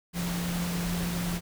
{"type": "tone in noise", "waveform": "sine", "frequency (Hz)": 174.1, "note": "F3", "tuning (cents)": -5, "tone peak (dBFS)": -29, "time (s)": [0.13, 1.41], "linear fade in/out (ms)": 50, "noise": "pink", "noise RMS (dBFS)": -35, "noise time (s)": [0.13, 1.41], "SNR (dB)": 3, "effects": []}